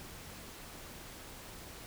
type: silence
effects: pink hiss -49 dBFS RMS until 1.86 s